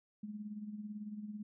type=tone with tremolo; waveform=sine; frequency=210 Hz; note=G#3; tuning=19 cents sharp; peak=-39 dBFS; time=0.23-1.43 s; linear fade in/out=5 ms; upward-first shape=sine; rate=18 Hz; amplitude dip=60%; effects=none